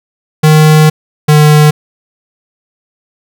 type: tone pair in turn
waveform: square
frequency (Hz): 154.6 / 150.89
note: D#3 / D3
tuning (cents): -11 / +47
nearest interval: unison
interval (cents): 42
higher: first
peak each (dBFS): -3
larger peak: neither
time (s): 0.43-0.9 / 1.28-1.71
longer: first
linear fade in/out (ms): 10
effects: none